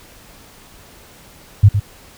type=tone with echo; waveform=sine; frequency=101.5 Hz; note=G#2; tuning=39 cents flat; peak=-3 dBFS; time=1.63-1.69 s; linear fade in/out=10 ms; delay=110 ms; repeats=1; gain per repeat=-9 dB; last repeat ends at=1.8 s; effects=pink hiss -44 dBFS RMS until 2.17 s